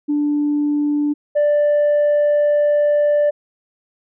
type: tone pair in turn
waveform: sine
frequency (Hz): 293.7 / 588.5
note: D4 / D5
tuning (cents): 0 / +3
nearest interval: octave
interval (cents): 1203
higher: second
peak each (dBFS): -14 / -10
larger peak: second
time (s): 0.08-1.14 / 1.35-3.31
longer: second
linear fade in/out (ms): 20
effects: tanh soft clip ceiling -11 dBFS